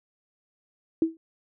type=tone with exponential decay; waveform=sine; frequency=325.2 Hz; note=E4; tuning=23 cents flat; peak=-15 dBFS; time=1.02-1.17 s; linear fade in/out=2 ms; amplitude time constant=32 ms; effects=none